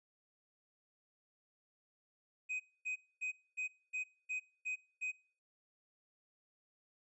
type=tone bursts; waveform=triangle; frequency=2509 Hz; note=D#7; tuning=14 cents sharp; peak=-35 dBFS; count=8; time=2.49-5.12 s; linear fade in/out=20 ms; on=110 ms; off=250 ms; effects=noise-tail reverb RT60 0.5 s tail -24 dB re dry + resampled to 22050 Hz